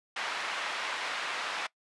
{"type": "band-pass noise", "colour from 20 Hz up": "pink", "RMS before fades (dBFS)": -35, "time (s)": [0.16, 1.67], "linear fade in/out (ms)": 5, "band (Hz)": [1000, 3200], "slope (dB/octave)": 12, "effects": ["noise-tail reverb RT60 0.1 s tail -21 dB re dry", "resampled to 24000 Hz"]}